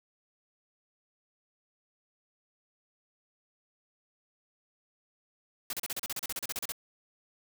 white noise bursts, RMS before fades -35 dBFS, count 16, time 5.7-6.721 s, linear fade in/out 2 ms, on 31 ms, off 35 ms, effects none

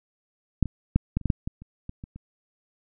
clicks, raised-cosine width 5 ms, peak -6 / -19 / -6 / -11 / -29 / -11 / -7 / -17 / -30 / -22 / -25 / -28 dBFS, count 12, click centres 0.627 / 0.657 / 0.96 / 1.17 / 1.213 / 1.257 / 1.302 / 1.475 / 1.62 / 1.894 / 2.039 / 2.16 s, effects none

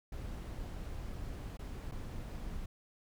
brown noise with dropouts, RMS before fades -42 dBFS, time 0.12-2.66 s, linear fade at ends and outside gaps 5 ms, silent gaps 1.572-1.591 / 1.914-1.919 s, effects none

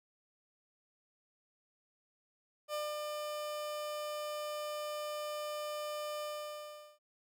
30% pulse tone with ADSR envelope, 600 Hz, D5, 37 cents sharp, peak -32 dBFS, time 2.68-6.99 s, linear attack 58 ms, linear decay 210 ms, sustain -3 dB, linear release 770 ms, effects none

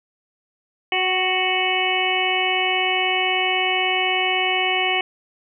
harmonic tone with a mistuned harmonic, 370 Hz, F#4, in tune, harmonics 1 / 2 / 3 / 5 / 6 / 7 / 8, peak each -27 / -24 / -31 / -30 / -23 / -27 / -24 dBFS, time 0.92-5.01 s, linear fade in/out 2 ms, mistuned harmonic 2, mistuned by +17 cents, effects none

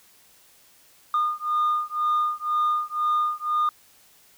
sine beating tone pair, 1218 / 1220 Hz, D#6 / D#6, -37 / -34 cents, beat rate 2 Hz, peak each -23 dBFS, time 1.14-3.69 s, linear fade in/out 2 ms, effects tanh soft clip ceiling -17 dBFS + white hiss -56 dBFS RMS until 4.37 s

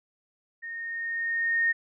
sine tone with level ramp, 1844 Hz, A#6, 19 cents flat, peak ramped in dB -35 to -20 dBFS, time 0.62-1.73 s, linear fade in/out 20 ms, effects none

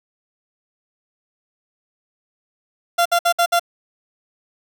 30% pulse tone bursts, 690 Hz, F5, 21 cents flat, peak -11 dBFS, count 5, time 2.98-3.596 s, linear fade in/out 10 ms, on 76 ms, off 59 ms, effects none

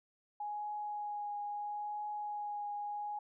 sine tone with vibrato, 830.6 Hz, G#5, in tune, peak -37 dBFS, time 0.4-3.19 s, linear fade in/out 5 ms, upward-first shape triangle, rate 0.75 Hz, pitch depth 15 cents each way, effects none

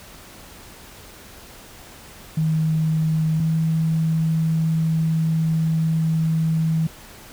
sine tone pair in turn, 158.1 / 160.68 Hz, D#3 / E3, +28 / -44 cents, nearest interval unison, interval 28 cents, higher second, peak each -17 dBFS, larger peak neither, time 2.37-3.4 / 3.4-6.87 s, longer second, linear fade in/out 5 ms, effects pink hiss -43 dBFS RMS until 7.32 s

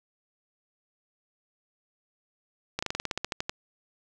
slowing click train, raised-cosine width 0.2 ms, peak -12 dBFS, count 13, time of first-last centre 2.79-3.495 s, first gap 35 ms, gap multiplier 1.09, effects none

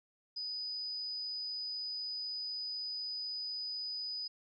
sine tone, 4978 Hz, D#8, in tune, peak -37 dBFS, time 0.36-4.28 s, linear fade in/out 10 ms, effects none

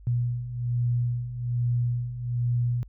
sine beating tone pair, 120 / 121.2 Hz, B2 / B2, -49 / -32 cents, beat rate 1.2 Hz, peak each -30 / -25 dBFS, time 0.07-2.83 s, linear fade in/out 0 ms, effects added 50 Hz sine -45 dBFS peak until 2.88 s

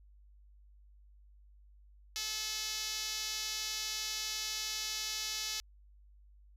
5% pulse tone with band-pass filter, 432.3 Hz, A4, 31 cents flat, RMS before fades -38 dBFS, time 2.16-5.6 s, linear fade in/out 0 ms, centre 6400 Hz, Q 1.2, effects added 50 Hz sine -57 dBFS peak until 6.56 s

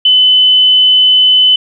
sine tone, 3020 Hz, F#7, 35 cents sharp, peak -4 dBFS, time 0.05-1.56 s, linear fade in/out 5 ms, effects none

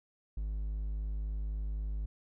triangle tone, 51.91 Hz, G#1, in tune, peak -31 dBFS, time 0.37-2.06 s, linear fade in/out 5 ms, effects none

